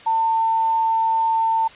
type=tone; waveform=sine; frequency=899 Hz; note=A5; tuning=37 cents sharp; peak=-16 dBFS; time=0.06-1.68 s; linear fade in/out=10 ms; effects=white hiss -43 dBFS RMS until 1.75 s + resampled to 8000 Hz